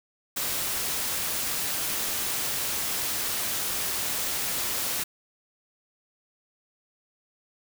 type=noise; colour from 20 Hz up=white; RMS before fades=-29 dBFS; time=0.36-5.04 s; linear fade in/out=10 ms; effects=none